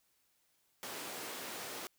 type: high-pass noise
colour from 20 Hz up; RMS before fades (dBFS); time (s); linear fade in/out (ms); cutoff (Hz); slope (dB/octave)
pink; -44; 0.83-1.87; 0; 320; 12
effects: white hiss -75 dBFS RMS until 1.98 s